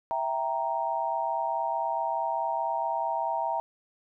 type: chord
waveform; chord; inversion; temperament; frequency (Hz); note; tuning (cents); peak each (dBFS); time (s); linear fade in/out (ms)
sine; E diminished; none; equal; 659.3 / 784 / 932.3; E5 / G5 / Bb5; 0 / 0 / 0; -32 / -32 / -29; 0.11-3.6; 0
effects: none